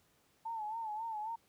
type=tone with vibrato; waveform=sine; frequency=880 Hz; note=A5; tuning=in tune; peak=-37 dBFS; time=0.45-1.36 s; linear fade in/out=10 ms; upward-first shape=sine; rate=3.7 Hz; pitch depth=82 cents each way; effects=pink hiss -71 dBFS RMS until 1.48 s + high-pass 80 Hz 12 dB/octave